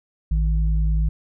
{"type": "tone pair together", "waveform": "sine", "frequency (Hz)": [55.35, 156.4], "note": ["A1", "D#3"], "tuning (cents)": [11, 9], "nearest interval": "octave + tritone", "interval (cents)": 1798, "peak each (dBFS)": [-17, -26], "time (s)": [0.31, 1.09], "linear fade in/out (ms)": 5, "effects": []}